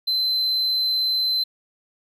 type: tone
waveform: triangle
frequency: 4069 Hz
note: C8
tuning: 49 cents flat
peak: -18 dBFS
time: 0.07-1.44 s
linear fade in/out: 10 ms
effects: none